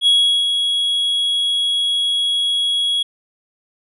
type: tone with ADSR envelope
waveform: triangle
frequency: 3329 Hz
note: G#7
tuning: 3 cents sharp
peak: -8 dBFS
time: 0.01-3.03 s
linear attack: 57 ms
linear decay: 390 ms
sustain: -6 dB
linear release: 7 ms
effects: resampled to 24000 Hz